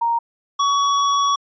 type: tone pair in turn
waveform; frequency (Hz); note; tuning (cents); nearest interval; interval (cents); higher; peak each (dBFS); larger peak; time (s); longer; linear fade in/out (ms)
sine / square; 932.3 / 1126.8; A#5 / C#6; 0 / +28; minor third; 328; second; -16; neither; 0.01-0.19 / 0.59-1.36; second; 10
effects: resampled to 16000 Hz